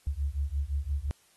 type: beating tone pair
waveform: sine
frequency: 68 / 73.8 Hz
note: C#2 / D2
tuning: -33 / +9 cents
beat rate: 5.8 Hz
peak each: -31 / -31 dBFS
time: 0.07-1.11 s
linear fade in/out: 0 ms
effects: white hiss -64 dBFS RMS until 1.36 s + AAC 32 kbps